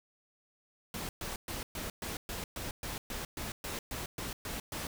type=noise bursts; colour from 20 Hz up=pink; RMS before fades=-39 dBFS; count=15; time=0.94-4.87 s; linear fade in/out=2 ms; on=150 ms; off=120 ms; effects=none